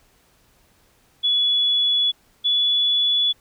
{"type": "tone pair in turn", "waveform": "sine", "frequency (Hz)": [3406, 3420], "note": ["G#7", "A7"], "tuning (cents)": [43, -50], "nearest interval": "unison", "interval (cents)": 7, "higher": "second", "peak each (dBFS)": -16, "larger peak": "neither", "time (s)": [[1.23, 2.12], [2.44, 3.33]], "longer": "neither", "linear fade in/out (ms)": 20, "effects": ["pink hiss -59 dBFS RMS until 3.4 s"]}